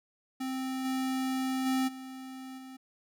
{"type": "tone with level steps", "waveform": "square", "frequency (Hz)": 261.6, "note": "C4", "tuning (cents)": 0, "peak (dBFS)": [-33, -30, -27, -42, -45], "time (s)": [0.4, 2.77], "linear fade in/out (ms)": 10, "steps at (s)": [0.84, 1.65, 1.87, 2.57], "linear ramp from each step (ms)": 20, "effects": []}